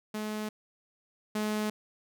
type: tone pair in turn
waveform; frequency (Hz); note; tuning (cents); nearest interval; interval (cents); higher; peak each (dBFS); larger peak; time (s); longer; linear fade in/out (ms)
sawtooth; 213.6 / 212.8; G#3 / G#3; +49 / +42; unison; 7; first; -29 / -25; second; 0.14-0.49 / 1.35-1.7; neither; 5
effects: none